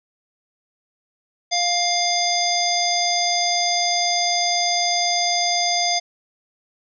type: harmonic tone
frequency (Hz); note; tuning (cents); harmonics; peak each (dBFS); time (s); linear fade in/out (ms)
702; F5; +9; 1 / 3 / 5 / 7 / 9; -22 / -27 / -27 / -22 / -26; 1.51-6; 20
effects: none